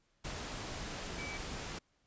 sine tone in noise, 2299 Hz, D7, 37 cents flat, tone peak -43 dBFS, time 1.18-1.38 s, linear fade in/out 10 ms, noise pink, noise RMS -42 dBFS, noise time 0.24-1.79 s, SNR -4 dB, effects pink hiss -75 dBFS RMS until 2.06 s + resampled to 16000 Hz

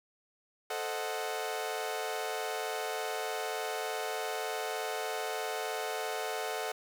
sawtooth chord, A diminished seventh, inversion none, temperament equal, 440 / 523.3 / 622.3 / 740 Hz, A4 / C5 / Eb5 / Gb5, 0 / 0 / 0 / 0 cents, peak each -34 / -38 / -37 / -34 dBFS, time 0.7-6.72 s, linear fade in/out 5 ms, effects none

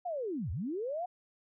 sine linear two-way sweep, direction down then up, 740 to 69.1 to 740 Hz, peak -33 dBFS, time 0.05-1.06 s, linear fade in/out 10 ms, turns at 0.51 s, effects none

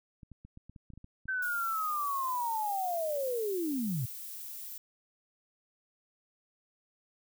clicks, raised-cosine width 5 ms, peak -37 dBFS, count 11, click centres 0.232 / 0.317 / 0.45 / 0.574 / 0.696 / 0.762 / 0.903 / 0.936 / 0.976 / 1.044 / 1.256 s
sine linear sweep, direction down, 1551 to 110 Hz, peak -30 dBFS, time 1.28-4.06 s, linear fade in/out 10 ms
violet noise, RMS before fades -43 dBFS, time 1.42-4.78 s, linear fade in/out 5 ms
effects none

